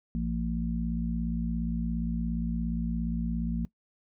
harmonic tone, 57.2 Hz, A#1, 32 cents flat, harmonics 1 / 3 / 4, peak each -32 / -32 / -32 dBFS, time 0.15-3.65 s, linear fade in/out 0 ms, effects noise-tail reverb RT60 0.1 s tail -20 dB re dry

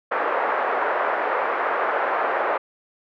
pink band-pass noise, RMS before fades -23 dBFS, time 0.11-2.58 s, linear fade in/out 10 ms, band 480 to 1700 Hz, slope 24 dB/octave, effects none

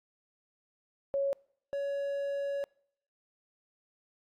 sine / triangle tone pair in turn, 554.4 / 561.2 Hz, C#5 / C#5, 0 / +21 cents, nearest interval unison, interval 21 cents, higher second, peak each -27 / -29 dBFS, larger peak first, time 1.14-1.33 / 1.73-2.64 s, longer second, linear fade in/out 0 ms, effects noise-tail reverb RT60 0.7 s tail -26 dB re dry + AAC 64 kbps

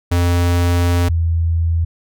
square / sine tone pair in turn, 87.31 / 83.01 Hz, F2 / E2, 0 / +13 cents, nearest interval minor second, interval 87 cents, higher first, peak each -13 dBFS, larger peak neither, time 0.11-1.09 / 1.09-1.85 s, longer first, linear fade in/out 10 ms, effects none

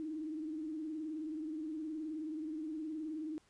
sine tone with vibrato, 311.5 Hz, D#4, 2 cents sharp, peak -38 dBFS, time 0-3.38 s, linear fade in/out 0 ms, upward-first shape sine, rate 19 Hz, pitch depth 67 cents each way, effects pink hiss -70 dBFS RMS until 3.49 s + resampled to 22050 Hz

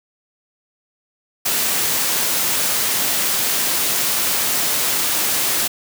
white high-pass noise, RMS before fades -19 dBFS, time 1.45-5.68 s, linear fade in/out 10 ms, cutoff 120 Hz, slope 12 dB/octave, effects none

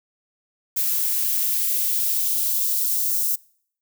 violet noise with high-pass filter sweep, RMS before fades -22 dBFS, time 0.76-3.36 s, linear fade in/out 10 ms, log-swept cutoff 1100 to 5800 Hz, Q 0.98, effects noise-tail reverb RT60 0.6 s tail -25 dB re dry

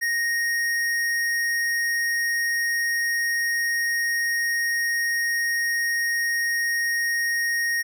sine tone with hard clipping, 1864.7 Hz, A#6, in tune, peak -23 dBFS, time 0.01-7.83 s, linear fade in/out 20 ms, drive 15 dB, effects none

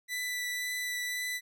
sawtooth tone with vibrato, 1982 Hz, B6, 6 cents sharp, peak -29 dBFS, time 0.08-1.41 s, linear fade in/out 50 ms, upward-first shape triangle, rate 1.9 Hz, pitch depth 12 cents each way, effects none

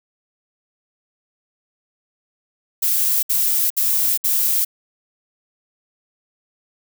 violet noise bursts, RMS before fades -18 dBFS, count 4, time 2.82-4.649 s, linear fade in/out 10 ms, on 410 ms, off 63 ms, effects none

